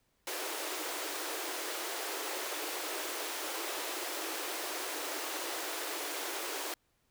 pink high-pass noise, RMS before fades -38 dBFS, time 0.27-6.74 s, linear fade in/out 2 ms, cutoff 300 Hz, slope 96 dB/octave, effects pink hiss -75 dBFS RMS until 7.1 s

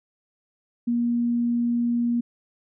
sine tone, 237.7 Hz, A#3, 34 cents sharp, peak -20 dBFS, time 0.87-2.21 s, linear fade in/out 10 ms, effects none

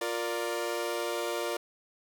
sawtooth chord, Bb major, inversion second, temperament equal with one note detuned, 352.3 / 466.2 / 587.3 Hz, F4 / Bb4 / D5, +15 / 0 / 0 cents, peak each -31 dBFS, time 0.01-1.57 s, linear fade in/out 5 ms, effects none

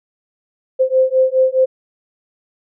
sine beating tone pair, 518 / 522.8 Hz, C5 / C5, -17 / -1 cents, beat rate 4.8 Hz, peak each -14 dBFS, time 0.79-1.66 s, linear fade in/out 20 ms, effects none

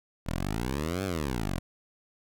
10% pulse exponential two-way sweep, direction up then down, 38.32 to 99.4 to 41.34 Hz, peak -21 dBFS, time 0.26-1.59 s, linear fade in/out 10 ms, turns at 1.04 s, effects none

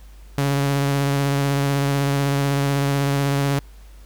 sawtooth tone with vibrato, 140 Hz, C#3, 18 cents sharp, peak -14 dBFS, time 0.38-3.59 s, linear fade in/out 0 ms, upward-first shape sine, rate 16 Hz, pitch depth 19 cents each way, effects added 50 Hz sine -40 dBFS peak until 4.05 s + pink hiss -54 dBFS RMS until 4.05 s

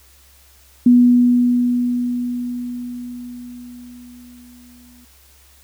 sine tone with exponential decay, 244.5 Hz, B3, 17 cents flat, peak -6 dBFS, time 0.86-5.05 s, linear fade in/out 5 ms, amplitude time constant 910 ms, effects added 67 Hz sine -51 dBFS peak until 5.63 s + white hiss -51 dBFS RMS until 5.63 s

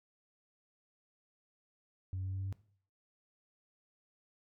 sine tone with pitch steps, 93.5 / 94.2 / 94.91 / 95.63 / 96.35 / 97.08 Hz, F#2 / F#2 / F#2 / G2 / G2 / G2, +19 / +32 / +45 / -42 / -29 / -16 cents, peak -34 dBFS, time 2.13-2.526 s, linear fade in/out 0 ms, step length 66 ms, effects noise-tail reverb RT60 0.5 s tail -19 dB re dry + tanh soft clip ceiling -33 dBFS

